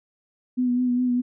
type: tone with vibrato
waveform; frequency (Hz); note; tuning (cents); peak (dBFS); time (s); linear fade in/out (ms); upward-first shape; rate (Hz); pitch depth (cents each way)
sine; 248; B3; +7; -19; 0.57-1.22; 20; sine; 4.9; 28
effects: none